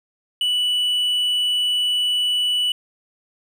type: tone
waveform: triangle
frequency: 2960 Hz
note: F#7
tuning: in tune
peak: -16 dBFS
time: 0.41-2.72 s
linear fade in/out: 2 ms
effects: none